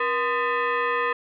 sine tone with frequency modulation, 275.9 Hz, C#4, 8 cents flat, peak -21 dBFS, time 0-1.13 s, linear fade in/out 5 ms, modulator 755 Hz, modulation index 2.5, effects none

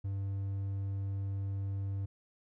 triangle tone, 98.2 Hz, G2, 4 cents sharp, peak -31 dBFS, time 0.04-2.06 s, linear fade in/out 10 ms, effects none

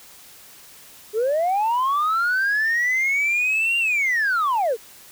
sine linear two-way sweep, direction up then down, 409.6 to 2794 to 409.6 Hz, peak -16 dBFS, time 1.13-4.77 s, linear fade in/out 50 ms, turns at 3.78 s, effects tanh soft clip ceiling -16 dBFS + white hiss -46 dBFS RMS until 5.11 s

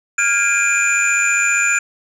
sine tone cluster, 1402 / 1634 / 2381 / 2476 / 7040 Hz, F6 / G#6 / D7 / D#7 / A8, +6 / -29 / +23 / -9 / 0 cents, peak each -19 dBFS, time 0.18-1.79 s, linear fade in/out 5 ms, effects tanh soft clip ceiling -6 dBFS

